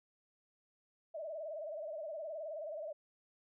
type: tone with vibrato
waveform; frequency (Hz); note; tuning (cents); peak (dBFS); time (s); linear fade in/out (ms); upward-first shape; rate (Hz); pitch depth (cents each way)
sine; 622; D#5; -1; -40; 1.14-2.93; 10; sine; 19; 110
effects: none